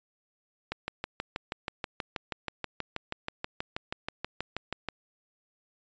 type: click train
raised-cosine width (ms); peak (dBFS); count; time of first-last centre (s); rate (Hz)
0.3; -16; 27; 0.72-4.887; 6.24
effects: resampled to 16000 Hz